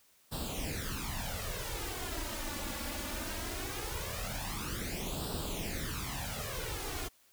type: noise with flanger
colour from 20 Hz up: pink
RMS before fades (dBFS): -38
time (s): 0.31-7.09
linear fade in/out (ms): 20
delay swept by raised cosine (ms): 0.23 to 3.53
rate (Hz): 0.2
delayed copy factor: +0.75
effects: white hiss -66 dBFS RMS until 7.32 s